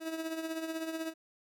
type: tone with tremolo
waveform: 30% pulse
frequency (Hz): 322.8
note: E4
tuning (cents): -36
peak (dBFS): -30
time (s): 0-1.14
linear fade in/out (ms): 50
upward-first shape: triangle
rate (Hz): 16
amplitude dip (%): 65
effects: none